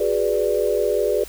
sine chord, G# half-diminished seventh, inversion third, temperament equal, 370 / 415.3 / 493.9 / 587.3 Hz, F#4 / G#4 / B4 / D5, 0 / 0 / 0 / 0 cents, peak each -26 / -21 / -23 / -23 dBFS, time 0-1.24 s, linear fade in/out 5 ms, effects added 50 Hz sine -41 dBFS peak until 1.28 s + white hiss -41 dBFS RMS until 1.28 s

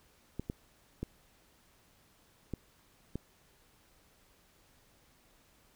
clicks, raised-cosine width 3 ms, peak -23 dBFS, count 5, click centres 0.396 / 0.499 / 1.03 / 2.537 / 3.156 s, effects pink hiss -66 dBFS RMS until 5.75 s

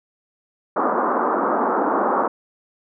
white band-pass noise, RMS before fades -20 dBFS, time 0.76-2.28 s, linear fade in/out 5 ms, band 220 to 1300 Hz, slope 48 dB/octave, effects none

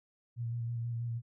sine tone with vibrato, 117.5 Hz, A#2, 14 cents sharp, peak -33 dBFS, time 0.36-1.22 s, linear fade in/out 50 ms, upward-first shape square, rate 6.2 Hz, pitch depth 21 cents each way, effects none

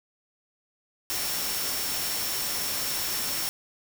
sine tone in noise, 5450 Hz, F8, 43 cents flat, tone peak -35 dBFS, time 1.1-3.49 s, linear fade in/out 0 ms, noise white, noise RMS -30 dBFS, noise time 1.1-3.49 s, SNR -8 dB, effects none

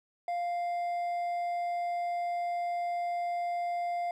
triangle tone with hard clipping, 698.5 Hz, F5, in tune, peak -31 dBFS, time 0.28-4.11 s, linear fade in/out 2 ms, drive 7 dB, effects none

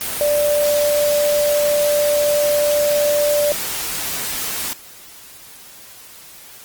sine tone in noise, 587.3 Hz, D5, in tune, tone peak -14 dBFS, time 0.21-3.52 s, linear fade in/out 0 ms, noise white, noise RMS -24 dBFS, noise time 0.01-4.73 s, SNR +7 dB, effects white hiss -41 dBFS RMS until 6.64 s + Opus 24 kbps

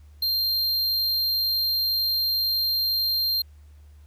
square tone, 4183 Hz, C8, 1 cent flat, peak -22 dBFS, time 0.22-3.42 s, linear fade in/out 5 ms, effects added 74 Hz sine -46 dBFS peak until 4.06 s + pink hiss -65 dBFS RMS until 4.06 s

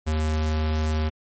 square tone, 77.78 Hz, D#2, in tune, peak -22 dBFS, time 0.06-1.1 s, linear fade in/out 20 ms, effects MP3 32 kbps

